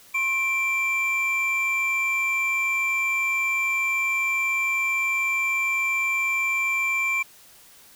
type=tone pair together; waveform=triangle; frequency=1070.2 / 2349 Hz; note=C6 / D7; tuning=+39 / 0 cents; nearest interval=octave + major second; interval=1361 cents; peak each=-30 / -20 dBFS; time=0.14-7.23 s; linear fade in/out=10 ms; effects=white hiss -51 dBFS RMS until 7.95 s

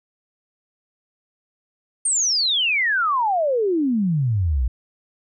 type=exponential sweep; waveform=sine; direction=down; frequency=9000 to 56.3 Hz; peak=-17 dBFS; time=2.05-4.68 s; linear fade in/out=5 ms; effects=none

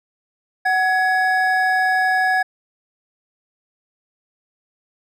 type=tone pair together; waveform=triangle; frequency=747.9 / 1679 Hz; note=F#5 / G#6; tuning=+18 / +18 cents; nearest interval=octave + major second; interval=1400 cents; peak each=-16 dBFS; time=0.65-2.43 s; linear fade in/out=10 ms; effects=none

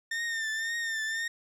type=tone with vibrato; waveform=40% pulse; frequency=1810 Hz; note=A6; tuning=48 cents sharp; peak=-29 dBFS; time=0.11-1.28 s; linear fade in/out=5 ms; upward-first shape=triangle; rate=1.9 Hz; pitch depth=59 cents each way; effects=low-pass 9000 Hz 12 dB/octave + 11-bit

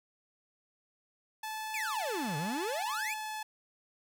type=tone with pitch glide; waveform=sawtooth; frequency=869 to 862 Hz; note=A5 to A5; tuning=-22 to -36 cents; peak=-33 dBFS; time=1.43-3.43 s; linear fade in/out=5 ms; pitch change=-14 cents; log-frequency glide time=2.2-2.4 s
type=exponential two-way sweep; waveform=45% pulse; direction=down then up; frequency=2637 to 140.1 to 2637 Hz; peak=-34 dBFS; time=1.74-3.14 s; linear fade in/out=2 ms; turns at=2.37 s
effects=none

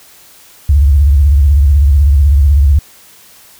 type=tone with vibrato; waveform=sine; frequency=70.8 Hz; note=C#2; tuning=37 cents sharp; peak=-4 dBFS; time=0.69-2.79 s; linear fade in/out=5 ms; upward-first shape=triangle; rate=16 Hz; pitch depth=200 cents each way; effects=white hiss -41 dBFS RMS until 3.59 s

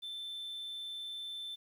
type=tone; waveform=sine; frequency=3539 Hz; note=A7; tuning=9 cents sharp; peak=-37 dBFS; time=0.02-1.56 s; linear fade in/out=20 ms; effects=tanh soft clip ceiling -39 dBFS + 11-bit

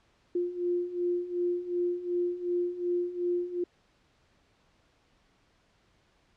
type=beating tone pair; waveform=sine; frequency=350.7 / 353.4 Hz; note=F4 / F4; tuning=+7 / +21 cents; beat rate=2.7 Hz; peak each=-33 / -29 dBFS; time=0.35-3.64 s; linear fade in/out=5 ms; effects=pink hiss -67 dBFS RMS until 6.36 s + low-pass 5000 Hz 12 dB/octave

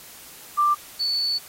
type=tone pair in turn; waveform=sine; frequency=1182 / 4463 Hz; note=D6 / C#8; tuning=+11 / +11 cents; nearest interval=octave + major seventh; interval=2300 cents; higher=second; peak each=-16 / -21 dBFS; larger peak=first; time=0.57-0.75 / 0.99-1.39 s; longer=second; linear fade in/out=20 ms; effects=white hiss -44 dBFS RMS until 1.48 s + AAC 48 kbps

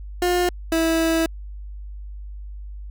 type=tone pair in turn; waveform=30% pulse; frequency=356.1 / 326.8 Hz; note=F4 / E4; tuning=+34 / -15 cents; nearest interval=minor second; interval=149 cents; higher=first; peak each=-15 dBFS; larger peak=neither; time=0.22-0.49 / 0.72-1.26 s; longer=second; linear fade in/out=2 ms; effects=added 50 Hz sine -32 dBFS peak until 2.9 s

